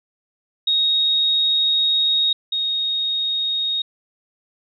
sine tone pair in turn, 3753 / 3735 Hz, A#7 / A#7, +11 / +3 cents, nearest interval unison, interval 8 cents, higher first, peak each -15 / -19 dBFS, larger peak first, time 0.67-2.33 / 2.52-3.82 s, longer first, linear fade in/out 5 ms, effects none

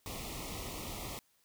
pink band-stop noise, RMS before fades -42 dBFS, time 0.06-1.19 s, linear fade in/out 0 ms, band 1300 to 1900 Hz, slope 96 dB/octave, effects white hiss -72 dBFS RMS until 1.44 s

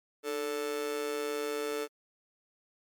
45% pulse tone with amplitude modulation, 440 Hz, A4, in tune, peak -28 dBFS, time 0.23-1.88 s, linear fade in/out 50 ms, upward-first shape sine, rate 139 Hz, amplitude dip 85%, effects MP3 96 kbps

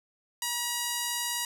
5% pulse tone, 959 Hz, A#5, 49 cents sharp, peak -17 dBFS, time 0.42-1.45 s, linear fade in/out 2 ms, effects none

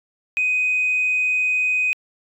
sine tone, 2503 Hz, D#7, 10 cents sharp, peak -16 dBFS, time 0.37-1.93 s, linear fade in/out 0 ms, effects tanh soft clip ceiling -13 dBFS

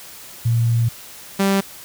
sine / sawtooth tone pair in turn, 116.5 / 195.93 Hz, A#2 / G3, -1 / -1 cents, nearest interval major sixth, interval 900 cents, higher second, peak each -14 / -11 dBFS, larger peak second, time 0.45-0.89 / 1.39-1.61 s, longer first, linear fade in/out 10 ms, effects white hiss -39 dBFS RMS until 1.84 s

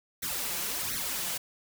white noise with flanger, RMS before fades -33 dBFS, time 0.22-1.38 s, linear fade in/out 10 ms, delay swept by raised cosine 0.5 to 5.9 ms, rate 1.4 Hz, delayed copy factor +0.95, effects none

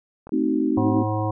clicks, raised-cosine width 1 ms, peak -25 dBFS, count 2, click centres 0.27 / 0.293 s
sine chord, A diminished seventh, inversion none, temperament equal with one note detuned, 220 / 261.6 / 311.1 / 378.4 Hz, A3 / C4 / Eb4 / Gb4, 0 / 0 / 0 / +39 cents, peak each -27 / -23 / -22 / -28 dBFS, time 0.32-1.03 s, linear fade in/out 5 ms
harmonic tone, 106.9 Hz, A2, 49 cents flat, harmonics 1 / 3 / 5 / 7 / 9 / 10, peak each -24 / -28 / -30 / -30 / -31 / -35 dBFS, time 0.77-1.31 s, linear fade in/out 5 ms
effects none

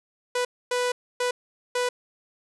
sawtooth tone bursts at uneven times, 493.9 Hz, B4, in tune, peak -19 dBFS, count 4, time 0.35-0.45 / 0.71-0.92 / 1.2-1.31 / 1.75-1.89 s, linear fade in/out 5 ms, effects resampled to 24000 Hz + 10-bit

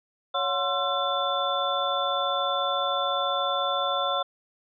sine tone cluster, 559 / 725 / 1054 / 1350 / 3512 Hz, C#5 / F#5 / C6 / E6 / A7, +14 / -35 / +12 / +41 / -4 cents, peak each -30 dBFS, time 0.34-4.23 s, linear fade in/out 10 ms, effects none

